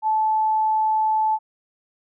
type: tone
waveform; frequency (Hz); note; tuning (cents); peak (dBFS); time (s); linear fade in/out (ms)
sine; 870; A5; -20; -17; 0.02-1.39; 50
effects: none